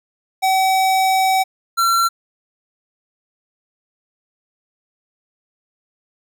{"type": "tone pair in turn", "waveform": "square", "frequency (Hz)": [761, 1359.1], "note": ["F#5", "F6"], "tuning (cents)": [48, -48], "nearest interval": "minor seventh", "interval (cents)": 1004, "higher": "second", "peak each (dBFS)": [-14, -14], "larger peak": "neither", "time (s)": [[0.42, 1.44], [1.77, 2.09]], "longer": "first", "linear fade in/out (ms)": 20, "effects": []}